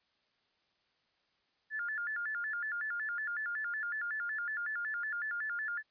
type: tone with vibrato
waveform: sine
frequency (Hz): 1568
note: G6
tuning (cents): 0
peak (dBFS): -34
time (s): 1.7-5.83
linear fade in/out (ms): 50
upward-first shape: square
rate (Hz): 5.4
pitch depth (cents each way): 180
effects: white hiss -75 dBFS RMS until 5.9 s + resampled to 11025 Hz